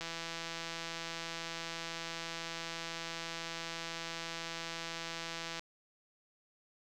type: click train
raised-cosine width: 0.2 ms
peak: -23 dBFS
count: 928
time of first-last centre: 0.01-5.594 s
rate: 166 Hz
effects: none

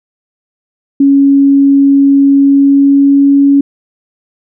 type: tone with pitch glide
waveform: sine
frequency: 277.6 to 279.9 Hz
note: C#4 to C#4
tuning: +3 to +17 cents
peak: -3 dBFS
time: 1-3.61 s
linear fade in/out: 5 ms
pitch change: +14 cents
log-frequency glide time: 2.36-3.46 s
effects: none

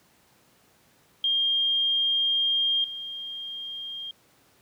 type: tone with level steps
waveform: sine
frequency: 3213 Hz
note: G7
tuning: 42 cents sharp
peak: -21 / -33 dBFS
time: 1.24-4.11 s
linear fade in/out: 2 ms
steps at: 2.84 s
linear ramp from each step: 2 ms
effects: pink hiss -61 dBFS RMS until 4.61 s + high-pass 100 Hz 12 dB/octave

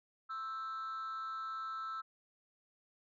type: tone with frequency modulation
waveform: sine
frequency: 1318.5 Hz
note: E6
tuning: in tune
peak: -36 dBFS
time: 0.29-2.02 s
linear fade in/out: 20 ms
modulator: 252 Hz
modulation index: 0.36
effects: tanh soft clip ceiling -38 dBFS

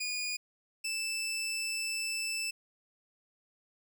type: tone pair in turn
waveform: 20% pulse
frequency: 2451 / 2642 Hz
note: D#7 / E7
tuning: -27 / +3 cents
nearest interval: minor second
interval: 130 cents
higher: second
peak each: -28 dBFS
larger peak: neither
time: 0-0.37 / 0.84-2.51 s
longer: second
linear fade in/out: 10 ms
effects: none

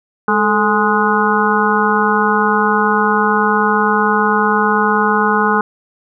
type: harmonic tone with a mistuned harmonic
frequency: 208.9 Hz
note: G#3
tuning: 10 cents sharp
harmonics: 1 / 2 / 4 / 5 / 6 / 7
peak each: -18 / -18 / -18 / -18 / -18 / -18 dBFS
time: 0.28-5.61 s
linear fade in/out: 2 ms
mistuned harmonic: 2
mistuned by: +69 cents
effects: none

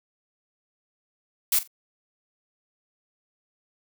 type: noise with echo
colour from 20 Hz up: blue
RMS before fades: -21 dBFS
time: 1.52-1.59 s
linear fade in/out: 5 ms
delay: 43 ms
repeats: 2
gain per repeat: -15 dB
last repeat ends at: 1.676 s
effects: none

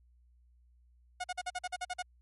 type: tone bursts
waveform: sawtooth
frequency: 725 Hz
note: F#5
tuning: 35 cents flat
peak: -30 dBFS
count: 10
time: 1.2-2.025 s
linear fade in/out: 10 ms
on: 42 ms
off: 45 ms
effects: added 60 Hz sine -61 dBFS peak until 2.21 s + MP3 48 kbps

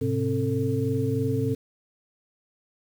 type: tone cluster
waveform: sine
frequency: 107.1 / 130.3 / 265.6 / 445.1 Hz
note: A2 / C3 / C4 / A4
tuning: -46 / -7 / +26 / +20 cents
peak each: -28 dBFS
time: 0.01-1.55 s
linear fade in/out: 10 ms
effects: 8-bit

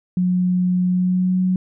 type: tone with pitch glide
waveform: sine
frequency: 181.1 to 184.48 Hz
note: F#3 to F#3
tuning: -37 to -5 cents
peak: -15 dBFS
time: 0.17-1.56 s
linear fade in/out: 2 ms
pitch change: +32 cents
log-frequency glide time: 0.87-1.41 s
effects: none

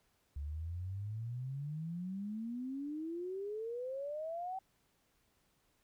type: exponential sweep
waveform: sine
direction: up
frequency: 69.6 to 772 Hz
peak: -38 dBFS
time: 0.36-4.59 s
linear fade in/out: 5 ms
effects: pink hiss -75 dBFS RMS until 5.83 s

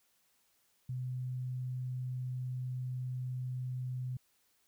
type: tone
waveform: sine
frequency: 126.9 Hz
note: B2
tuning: 47 cents sharp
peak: -35 dBFS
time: 0.89-4.17 s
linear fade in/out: 5 ms
effects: white hiss -73 dBFS RMS until 4.67 s

